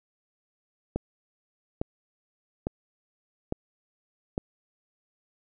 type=click train; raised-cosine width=2 ms; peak=-14 dBFS; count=5; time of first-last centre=0.96-4.379 s; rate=1.17 Hz; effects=none